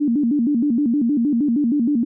sine tone with vibrato, 261.4 Hz, C4, 1 cent flat, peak -15 dBFS, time 0-2.05 s, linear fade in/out 20 ms, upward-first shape square, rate 6.4 Hz, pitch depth 200 cents each way, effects none

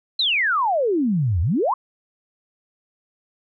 sine exponential two-way sweep, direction down then up, 4186 to 77.3 to 1129 Hz, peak -17 dBFS, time 0.19-1.74 s, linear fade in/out 5 ms, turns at 1.41 s, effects none

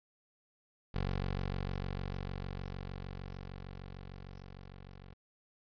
15% pulse tone with level ramp, 46.59 Hz, F#1, 13 cents sharp, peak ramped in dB -26 to -44 dBFS, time 0.94-5.14 s, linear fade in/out 10 ms, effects resampled to 11025 Hz + 11-bit

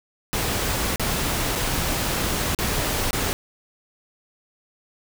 pink noise with dropouts, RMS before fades -24 dBFS, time 0.33-3.33 s, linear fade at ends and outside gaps 0 ms, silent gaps 0.959-0.996 / 1.553-1.557 / 2.548-2.588 / 3.108-3.131 s, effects none

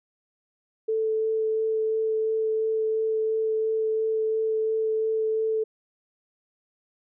sine tone with vibrato, 440 Hz, A4, in tune, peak -22 dBFS, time 0.88-5.64 s, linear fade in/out 10 ms, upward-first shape sine, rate 2.9 Hz, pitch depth 8 cents each way, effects none

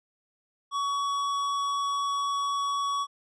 triangle tone with tanh clipping, 1126 Hz, C#6, 27 cents sharp, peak -28 dBFS, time 0.71-3.07 s, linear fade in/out 50 ms, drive 18 dB, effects resampled to 22050 Hz

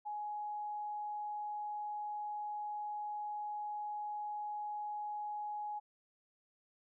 sine tone, 837 Hz, G#5, 13 cents sharp, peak -38 dBFS, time 0.05-5.8 s, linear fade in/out 20 ms, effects none

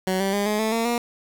15% pulse tone with pitch steps, 187.2 / 194.81 / 202.7 / 211 / 219.6 / 228.5 / 237.8 Hz, F#3 / G3 / G#3 / G#3 / A3 / A#3 / A#3, +20 / -11 / -42 / +28 / -3 / -34 / +35 cents, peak -15 dBFS, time 0.07-0.98 s, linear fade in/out 2 ms, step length 130 ms, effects 8-bit

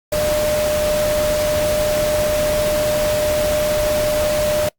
sine tone in noise, 603 Hz, D5, 46 cents sharp, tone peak -16 dBFS, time 0.12-4.69 s, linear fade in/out 5 ms, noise pink, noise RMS -24 dBFS, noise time 0.12-4.69 s, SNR +5 dB, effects noise-tail reverb RT60 0.1 s tail -22 dB re dry + Opus 48 kbps

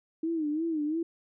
sine tone with vibrato, 314 Hz, D#4, 16 cents sharp, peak -27 dBFS, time 0.23-1.03 s, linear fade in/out 5 ms, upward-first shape sine, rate 2.9 Hz, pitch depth 110 cents each way, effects none

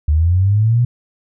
sine linear sweep, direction up, 72.4 to 123.47 Hz, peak -10 dBFS, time 0.08-0.85 s, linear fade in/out 5 ms, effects none

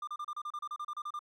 triangle tone bursts, 1198 Hz, D6, 34 cents sharp, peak -34 dBFS, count 14, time 0.02-1.192 s, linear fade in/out 5 ms, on 54 ms, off 32 ms, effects none

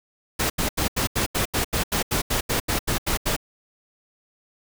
pink noise bursts, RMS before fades -23 dBFS, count 16, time 0.39-3.365 s, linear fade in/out 10 ms, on 110 ms, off 81 ms, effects none

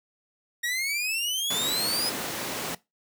sawtooth exponential sweep, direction up, 1875 to 5110 Hz, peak -23 dBFS, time 0.63-2.1 s, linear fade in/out 10 ms
pink noise, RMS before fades -31 dBFS, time 1.5-2.75 s, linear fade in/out 5 ms
effects noise-tail reverb RT60 0.2 s tail -20 dB re dry + high-pass 200 Hz 12 dB/octave

